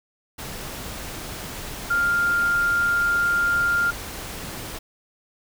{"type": "tone in noise", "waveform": "sine", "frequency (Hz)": 1400, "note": "F6", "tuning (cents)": 4, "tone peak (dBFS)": -18, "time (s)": [1.9, 3.91], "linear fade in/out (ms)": 10, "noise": "pink", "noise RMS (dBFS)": -34, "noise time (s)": [0.38, 4.79], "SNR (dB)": 13, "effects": []}